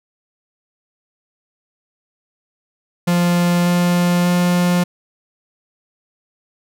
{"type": "tone with pitch steps", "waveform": "45% pulse", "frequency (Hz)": [174.61, 175.72, 176.84], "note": ["F3", "F3", "F3"], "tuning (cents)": [0, 11, 22], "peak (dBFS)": -13, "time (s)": [3.07, 4.84], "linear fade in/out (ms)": 10, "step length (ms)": 590, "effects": []}